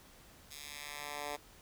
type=tone with high-pass filter sweep; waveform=10% pulse; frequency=146 Hz; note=D3; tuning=10 cents flat; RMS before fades=-44 dBFS; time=0.5-1.37 s; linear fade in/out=20 ms; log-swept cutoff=4100 to 530 Hz; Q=0.8; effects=pink hiss -59 dBFS RMS until 1.61 s